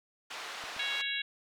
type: band-pass noise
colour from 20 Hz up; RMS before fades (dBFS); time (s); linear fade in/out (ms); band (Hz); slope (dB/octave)
pink; -42; 0.3-1.02; 10; 870 to 4600; 12
type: clicks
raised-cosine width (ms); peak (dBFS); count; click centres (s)
2; -39; 2; 0.639 / 0.765
type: harmonic tone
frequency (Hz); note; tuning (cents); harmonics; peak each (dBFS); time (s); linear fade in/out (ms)
554.4; C#5; 0; 3 / 4 / 5 / 6 / 7; -38 / -38 / -38 / -38 / -38; 0.79-1.22; 5
effects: none